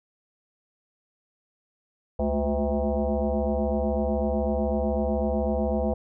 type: tone with frequency modulation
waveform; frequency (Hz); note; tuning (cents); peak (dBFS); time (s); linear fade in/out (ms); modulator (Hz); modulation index
sine; 220; A3; 0; -22; 2.19-5.94; 5; 144; 3.5
effects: none